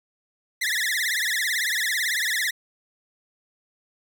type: tone with vibrato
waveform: sawtooth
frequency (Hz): 1871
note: A#6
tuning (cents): +6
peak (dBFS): -19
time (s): 0.61-2.51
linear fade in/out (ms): 10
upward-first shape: triangle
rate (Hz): 18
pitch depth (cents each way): 220
effects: none